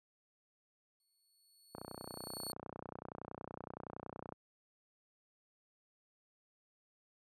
20% pulse tone with exponential growth, 4409 Hz, C#8, 10 cents flat, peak -35 dBFS, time 1-2.52 s, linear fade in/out 1 ms, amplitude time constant 330 ms
click train, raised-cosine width 1 ms, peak -30 dBFS, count 80, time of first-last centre 1.75-4.323 s, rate 30.7 Hz
effects high-pass 100 Hz 12 dB/octave + resampled to 32000 Hz

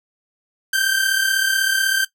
sawtooth tone pair together, 1545.9 / 1582 Hz, G6 / G6, -25 / +15 cents, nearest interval unison, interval 40 cents, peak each -16 dBFS, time 0.73-2.05 s, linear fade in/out 5 ms, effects noise-tail reverb RT60 0.1 s tail -17 dB re dry

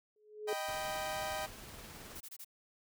sine tone with exponential growth, 424.4 Hz, G#4, 38 cents sharp, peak -31 dBFS, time 0.16-0.53 s, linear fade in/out 2 ms, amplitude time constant 79 ms
sawtooth chord, Eb augmented, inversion none, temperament equal, 622.3 / 784 / 987.8 Hz, Eb5 / G5 / B5, 0 / 0 / 0 cents, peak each -36 / -36 / -42 dBFS, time 0.47-1.47 s, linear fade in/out 20 ms
pink noise with tremolo, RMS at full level -49 dBFS, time 0.68-2.2 s, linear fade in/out 5 ms, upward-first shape triangle, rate 19 Hz, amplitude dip 25%
blue noise bursts, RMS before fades -48 dBFS, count 4, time 2.15-2.447 s, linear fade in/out 10 ms, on 57 ms, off 23 ms
effects none

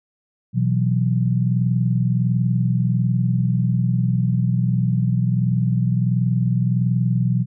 sine chord, B suspended fourth, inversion none, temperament equal, 123.47 / 164.81 / 185 Hz, B2 / E3 / F#3, 0 / 0 / 0 cents, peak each -18 / -23 / -22 dBFS, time 0.53-7.46 s, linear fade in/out 50 ms, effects none

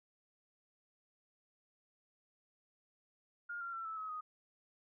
sine tone with pitch steps, 1416 / 1380.5 / 1345.8 / 1312 / 1279.1 / 1247 Hz, F6 / F6 / E6 / E6 / D#6 / D#6, +23 / -20 / +35 / -9 / +47 / +3 cents, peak -40 dBFS, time 3.49-4.21 s, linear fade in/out 10 ms, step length 120 ms, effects none

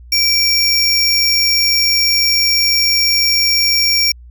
45% pulse tone pair together, 2330 / 5542 Hz, D7 / F8, -14 / -14 cents, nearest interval octave + minor third, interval 1500 cents, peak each -18 / -12 dBFS, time 0.12-4.12 s, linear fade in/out 5 ms, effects added 60 Hz sine -35 dBFS peak until 4.3 s

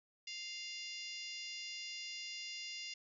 harmonic tone with a mistuned harmonic, 698.5 Hz, F5, in tune, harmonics 3 / 4 / 5 / 6 / 7 / 8 / 9 / 10, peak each -51 / -48 / -54 / -56 / -48 / -54 / -60 / -58 dBFS, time 0.27-2.94 s, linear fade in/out 5 ms, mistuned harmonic 10, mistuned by -28 cents, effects none

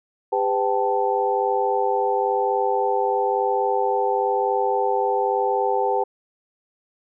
sine tone cluster, 401.4 / 505 / 776 / 877 Hz, G4 / B4 / G5 / A5, +41 / +39 / -18 / -6 cents, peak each -24 dBFS, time 0.32-6.04 s, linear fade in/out 10 ms, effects none

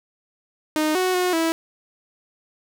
sawtooth tone with pitch steps, 308.3 / 369.2 / 362.5 / 327.3 Hz, D#4 / F#4 / F#4 / E4, -16 / -4 / -35 / -12 cents, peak -15 dBFS, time 0.76-1.52 s, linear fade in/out 0 ms, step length 190 ms, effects none

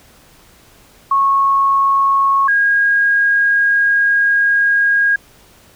sine tone pair in turn, 1098 / 1632.4 Hz, C#6 / G#6, -17 / -30 cents, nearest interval perfect fifth, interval 687 cents, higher second, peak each -10 dBFS, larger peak neither, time 1.11-2.48 / 2.48-5.16 s, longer second, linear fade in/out 5 ms, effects pink hiss -47 dBFS RMS until 5.75 s

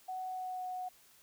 sine tone with pitch glide, 745 to 736 Hz, F#5 to F#5, +12 to -9 cents, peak -37 dBFS, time 0.08-0.89 s, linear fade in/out 10 ms, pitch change -21 cents, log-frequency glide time 0.27-0.63 s, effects white hiss -63 dBFS RMS until 1.22 s

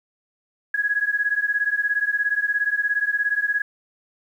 sine beating tone pair, 1661.2 / 1678.2 Hz, G#6 / G#6, 0 / +18 cents, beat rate 17 Hz, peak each -22 / -23 dBFS, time 0.74-3.62 s, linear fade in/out 5 ms, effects 9-bit

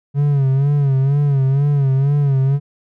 triangle tone with vibrato, 139.1 Hz, C#3, 6 cents sharp, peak -10 dBFS, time 0.14-2.6 s, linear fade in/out 50 ms, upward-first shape sine, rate 2.1 Hz, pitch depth 80 cents each way, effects none

